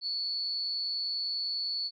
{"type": "tone with amplitude modulation", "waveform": "sine", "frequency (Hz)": 4435, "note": "C#8", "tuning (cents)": 0, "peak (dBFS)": -27, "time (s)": [0.01, 1.91], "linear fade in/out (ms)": 50, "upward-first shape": "sine", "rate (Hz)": 180, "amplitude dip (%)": 70, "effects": []}